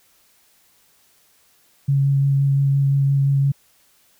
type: tone with vibrato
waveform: sine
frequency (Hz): 138.59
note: C#3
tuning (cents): 0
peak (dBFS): -14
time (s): 1.88-3.52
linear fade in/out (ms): 10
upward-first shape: sine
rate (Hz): 5.8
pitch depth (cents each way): 11
effects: white hiss -58 dBFS RMS until 4.19 s